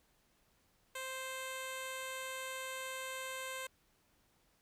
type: tone with low-pass filter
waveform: 10% pulse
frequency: 523 Hz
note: C5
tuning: 1 cent flat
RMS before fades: -43 dBFS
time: 0.95-3.67 s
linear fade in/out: 5 ms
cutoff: 11000 Hz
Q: 1.9
effects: pink hiss -73 dBFS RMS until 4.61 s